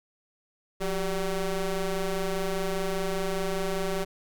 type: ring-modulated tone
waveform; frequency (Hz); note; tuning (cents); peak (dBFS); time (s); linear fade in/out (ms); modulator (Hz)
25% pulse; 189.5; F#3; +42; -20; 0.8-4.05; 20; 202
effects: none